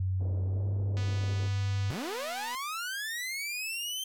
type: tone with pitch glide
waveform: sine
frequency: 93.5 to 98.77 Hz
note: F#2 to G2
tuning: +19 to +14 cents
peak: -27 dBFS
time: 0-1.91 s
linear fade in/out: 5 ms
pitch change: +95 cents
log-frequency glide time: 0.45-0.65 s
type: low-pass noise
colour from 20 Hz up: white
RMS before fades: -45 dBFS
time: 0.19-1.49 s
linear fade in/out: 20 ms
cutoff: 530 Hz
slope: 24 dB/octave
type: click train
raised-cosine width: 0.2 ms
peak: -27 dBFS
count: 391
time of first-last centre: 0.97-2.549 s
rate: 247 Hz
type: linear sweep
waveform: sawtooth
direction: up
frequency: 103.83 to 3136 Hz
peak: -30 dBFS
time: 1.9-4.04 s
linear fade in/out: 5 ms
effects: none